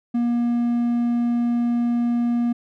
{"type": "tone", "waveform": "triangle", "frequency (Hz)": 238.1, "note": "A#3", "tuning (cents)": 37, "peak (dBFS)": -16, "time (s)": [0.14, 2.53], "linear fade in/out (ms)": 10, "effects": []}